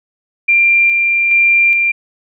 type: tone with tremolo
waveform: sine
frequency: 2379 Hz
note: D7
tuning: 22 cents sharp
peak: -7 dBFS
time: 0.48-1.92 s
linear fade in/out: 10 ms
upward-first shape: square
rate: 1.2 Hz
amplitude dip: 30%
effects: none

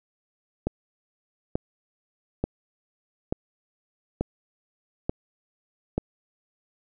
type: click train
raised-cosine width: 2 ms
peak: -11 dBFS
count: 7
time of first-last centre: 0.67-5.98 s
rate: 1.13 Hz
effects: none

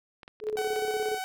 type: clicks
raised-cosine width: 0.3 ms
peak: -29 dBFS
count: 6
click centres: 0.232 / 0.279 / 0.401 / 0.487 / 0.589 / 0.76 s
type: tone with tremolo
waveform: sine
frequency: 428.5 Hz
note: A4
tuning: 46 cents flat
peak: -26 dBFS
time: 0.41-1.19 s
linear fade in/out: 50 ms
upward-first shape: square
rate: 17 Hz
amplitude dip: 55%
type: tone with vibrato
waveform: sawtooth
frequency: 753 Hz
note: F#5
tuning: 30 cents sharp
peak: -28 dBFS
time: 0.57-1.24 s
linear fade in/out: 0 ms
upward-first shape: square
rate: 20 Hz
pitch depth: 15 cents each way
effects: none

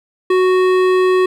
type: tone with hard clipping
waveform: triangle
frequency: 370 Hz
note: F#4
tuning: in tune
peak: -12 dBFS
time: 0.3-1.26 s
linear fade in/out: 5 ms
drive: 18 dB
effects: none

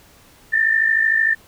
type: tone pair together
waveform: sine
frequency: 1779 / 1832.2 Hz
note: A6 / A#6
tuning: +19 / -30 cents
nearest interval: minor second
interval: 51 cents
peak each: -15 / -20 dBFS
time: 0.52-1.35 s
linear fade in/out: 20 ms
effects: pink hiss -50 dBFS RMS until 1.47 s

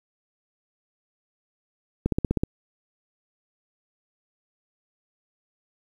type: click train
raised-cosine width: 3 ms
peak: -9 dBFS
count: 7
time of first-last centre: 2.06-2.435 s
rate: 16 Hz
effects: 8-bit

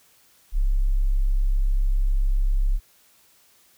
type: tone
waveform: sine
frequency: 33.66 Hz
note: C1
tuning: 50 cents sharp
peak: -17 dBFS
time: 0.52-2.8 s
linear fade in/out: 50 ms
effects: white hiss -58 dBFS RMS until 3.77 s

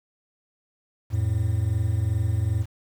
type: tone pair together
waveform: triangle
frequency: 87 / 109.53 Hz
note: F2 / A2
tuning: -6 / -7 cents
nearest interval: major third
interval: 399 cents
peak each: -23 / -21 dBFS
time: 1.1-2.66 s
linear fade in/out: 50 ms
effects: 8-bit

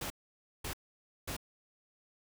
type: noise bursts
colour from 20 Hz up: pink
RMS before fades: -39 dBFS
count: 3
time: 0.01-1.366 s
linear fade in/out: 5 ms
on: 92 ms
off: 540 ms
effects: none

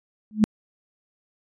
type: tone with exponential growth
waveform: sine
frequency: 214.1 Hz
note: A3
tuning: 47 cents flat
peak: -9 dBFS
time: 0.31-0.44 s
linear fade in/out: 0 ms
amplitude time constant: 28 ms
effects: resampled to 22050 Hz

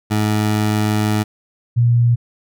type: tone pair in turn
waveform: 20% pulse / sine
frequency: 106.4 / 119.12 Hz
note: G#2 / A#2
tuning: +42 / +38 cents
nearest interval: major second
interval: 196 cents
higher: second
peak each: -10 dBFS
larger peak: neither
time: 0.1-1.24 / 1.76-2.16 s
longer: first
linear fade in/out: 20 ms
effects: none

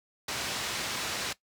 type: low-pass noise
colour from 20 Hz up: white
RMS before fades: -34 dBFS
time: 0.28-1.33 s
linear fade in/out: 5 ms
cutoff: 5200 Hz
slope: 12 dB/octave
effects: noise-tail reverb RT60 0.1 s tail -17 dB re dry + high-pass 60 Hz 12 dB/octave

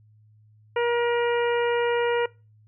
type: harmonic tone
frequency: 475.5 Hz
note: A#4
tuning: 34 cents sharp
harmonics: 1 / 2 / 3 / 4 / 5 / 6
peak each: -22 / -28 / -32 / -34 / -36 / -38 dBFS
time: 0.76-2.26 s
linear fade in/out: 5 ms
effects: noise-tail reverb RT60 0.3 s tail -23 dB re dry + added 107 Hz sine -53 dBFS peak until 2.67 s

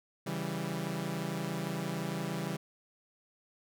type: chord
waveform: sawtooth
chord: C# diminished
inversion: none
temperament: equal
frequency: 138.59 / 164.81 / 196 Hz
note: C#3 / E3 / G3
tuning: 0 / 0 / 0 cents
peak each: -36 / -33 / -34 dBFS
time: 0.26-2.57 s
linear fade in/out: 10 ms
effects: none

